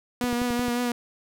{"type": "tone with vibrato", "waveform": "sawtooth", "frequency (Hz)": 242.7, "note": "B3", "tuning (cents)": -30, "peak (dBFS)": -20, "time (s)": [0.21, 0.92], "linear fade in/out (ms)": 2, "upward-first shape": "triangle", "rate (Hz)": 5.4, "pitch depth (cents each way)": 30}
{"type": "click train", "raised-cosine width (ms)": 3, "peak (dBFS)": -21, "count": 6, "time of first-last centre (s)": [0.24, 0.682], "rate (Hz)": 11.3}
{"effects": []}